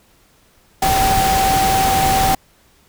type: tone in noise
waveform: sine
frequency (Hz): 771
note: G5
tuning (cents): -29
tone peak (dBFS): -14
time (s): 0.82-2.35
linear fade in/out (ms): 5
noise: pink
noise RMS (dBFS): -19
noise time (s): 0.82-2.35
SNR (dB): +2
effects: pink hiss -54 dBFS RMS until 2.88 s